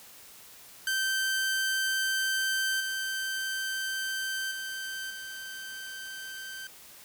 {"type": "tone with level steps", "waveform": "sawtooth", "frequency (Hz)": 1554, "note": "G6", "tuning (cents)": -16, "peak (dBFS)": [-23, -27, -31, -35], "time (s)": [0.87, 6.67], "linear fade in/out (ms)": 2, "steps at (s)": [2.8, 4.51, 5.1], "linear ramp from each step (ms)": 5, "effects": ["white hiss -51 dBFS RMS until 7.04 s"]}